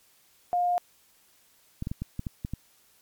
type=tone; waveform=sine; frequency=709 Hz; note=F5; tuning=26 cents sharp; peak=-22 dBFS; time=0.53-0.78 s; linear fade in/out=0 ms
type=clicks; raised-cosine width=5 ms; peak=-19 dBFS; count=8; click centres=1.824 / 1.871 / 1.915 / 2.02 / 2.194 / 2.268 / 2.449 / 2.536 s
effects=white hiss -62 dBFS RMS until 3.01 s + MP3 96 kbps